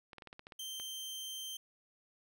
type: clicks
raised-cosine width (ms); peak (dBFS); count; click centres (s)
0.3; -33; 9; 0.132 / 0.183 / 0.222 / 0.273 / 0.329 / 0.394 / 0.469 / 0.522 / 0.799
type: tone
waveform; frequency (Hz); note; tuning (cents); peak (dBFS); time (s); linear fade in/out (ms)
sawtooth; 3133; G7; -2; -38; 0.59-1.57; 5
effects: none